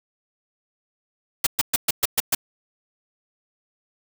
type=noise bursts; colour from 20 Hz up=white; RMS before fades=-19 dBFS; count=7; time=1.44-2.349 s; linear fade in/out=5 ms; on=27 ms; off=120 ms; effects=none